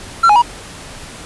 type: tone with pitch steps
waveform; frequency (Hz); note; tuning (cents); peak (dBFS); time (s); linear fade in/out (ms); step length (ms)
triangle; 1360 / 834 / 958; F6 / G#5 / A#5; -46 / +7 / +47; -4; 0.23-0.422; 10; 64
effects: pink hiss -33 dBFS RMS until 1.25 s + resampled to 24000 Hz